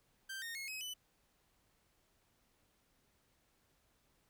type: tone with pitch steps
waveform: sawtooth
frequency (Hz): 1568 / 1843.3 / 2167 / 2547 / 2994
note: G6 / A#6 / C#7 / D#7 / F#7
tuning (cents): 0 / -20 / -40 / +40 / +20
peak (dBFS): -39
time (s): 0.29-0.94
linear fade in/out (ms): 10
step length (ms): 130
effects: pink hiss -75 dBFS RMS until 4.29 s